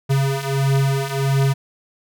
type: beating tone pair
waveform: square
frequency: 135.7 / 137.2 Hz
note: C#3 / C#3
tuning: -36 / -17 cents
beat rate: 1.5 Hz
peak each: -22 / -19 dBFS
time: 0.09-1.54 s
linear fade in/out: 20 ms
effects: none